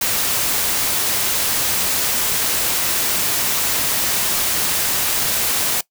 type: noise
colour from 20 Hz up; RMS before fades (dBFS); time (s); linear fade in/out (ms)
white; -19; 0.01-5.81; 5
effects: noise-tail reverb RT60 0.1 s tail -21 dB re dry